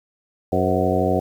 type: harmonic tone with a mistuned harmonic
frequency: 92.5 Hz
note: F#2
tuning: in tune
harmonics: 1 / 2 / 3 / 4 / 5 / 6 / 7 / 8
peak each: -25 / -25 / -25 / -25 / -25 / -25 / -25 / -25 dBFS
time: 0.52-1.2 s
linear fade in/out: 5 ms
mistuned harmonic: 6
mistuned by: -66 cents
effects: 8-bit